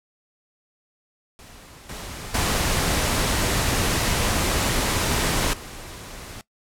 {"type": "noise with level steps", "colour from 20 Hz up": "pink", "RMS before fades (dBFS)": [-45, -35, -22, -38], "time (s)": [1.39, 6.41], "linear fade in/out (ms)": 0, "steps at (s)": [1.89, 2.34, 5.53], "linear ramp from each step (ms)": 5, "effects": ["noise-tail reverb RT60 0.1 s tail -19 dB re dry", "low-pass 12000 Hz 12 dB/octave"]}